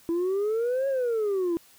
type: exponential two-way sweep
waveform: sine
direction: up then down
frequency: 329.6 to 554 to 329.6 Hz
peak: -21 dBFS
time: 0.09-1.57 s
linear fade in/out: 0 ms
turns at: 0.88 s
effects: tanh soft clip ceiling -22 dBFS + white hiss -56 dBFS RMS until 1.78 s